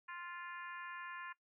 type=harmonic tone; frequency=349.2 Hz; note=F4; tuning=in tune; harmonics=3 / 4 / 5 / 6 / 7 / 8; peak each=-49 / -53 / -49 / -59 / -55 / -61 dBFS; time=0.08-1.33 s; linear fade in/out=10 ms; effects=noise-tail reverb RT60 0.1 s tail -18 dB re dry